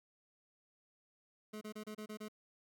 25% pulse tone bursts, 213.6 Hz, G#3, 49 cents sharp, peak -40 dBFS, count 7, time 1.53-2.285 s, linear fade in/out 10 ms, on 83 ms, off 29 ms, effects none

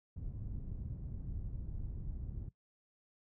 pink low-pass noise, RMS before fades -42 dBFS, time 0.16-2.49 s, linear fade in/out 5 ms, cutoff 130 Hz, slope 12 dB/octave, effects noise-tail reverb RT60 0.1 s tail -18 dB re dry

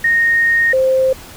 sine tone pair in turn, 1855 / 524 Hz, A#6 / C5, -9 / +2 cents, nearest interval octave + minor seventh, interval 2189 cents, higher first, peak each -10 dBFS, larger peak neither, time 0.04-0.73 / 0.73-1.13 s, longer first, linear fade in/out 5 ms, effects pink hiss -36 dBFS RMS until 1.36 s

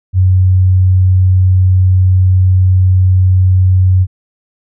sine tone, 92.8 Hz, F#2, 6 cents sharp, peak -5 dBFS, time 0.13-4.07 s, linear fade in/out 50 ms, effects none

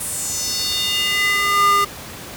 square tone with high-pass filter sweep, 404.2 Hz, G#4, 47 cents flat, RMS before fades -19 dBFS, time 0-1.85 s, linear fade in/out 10 ms, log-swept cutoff 10000 to 940 Hz, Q 3.3, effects pink hiss -34 dBFS RMS until 2.36 s + high-pass 60 Hz 12 dB/octave

